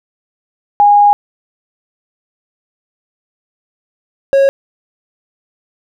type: tone pair in turn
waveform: sine / triangle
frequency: 821 / 548 Hz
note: G#5 / C#5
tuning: -20 / -20 cents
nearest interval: perfect fifth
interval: 700 cents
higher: first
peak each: -4 dBFS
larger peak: neither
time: 0.8-1.13 / 4.33-4.49 s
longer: first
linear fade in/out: 0 ms
effects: none